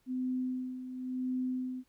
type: tone with tremolo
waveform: sine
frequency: 255.1 Hz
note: C4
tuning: 44 cents flat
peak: -30 dBFS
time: 0.06-1.84 s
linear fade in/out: 50 ms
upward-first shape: sine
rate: 0.94 Hz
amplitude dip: 65%
effects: pink hiss -73 dBFS RMS until 1.88 s